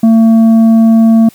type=tone with tanh clipping; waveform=triangle; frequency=225 Hz; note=A3; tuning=39 cents sharp; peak=-4 dBFS; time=0.03-1.29 s; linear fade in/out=5 ms; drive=10 dB; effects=white hiss -42 dBFS RMS until 1.34 s